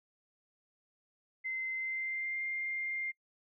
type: tone with pitch glide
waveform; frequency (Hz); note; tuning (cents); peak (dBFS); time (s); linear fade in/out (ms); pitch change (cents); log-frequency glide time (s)
sine; 2067 to 2108; C7 to C7; -22 to +12; -34; 1.44-3.12; 20; +34; 1.75-2.44
effects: noise-tail reverb RT60 0.1 s tail -25 dB re dry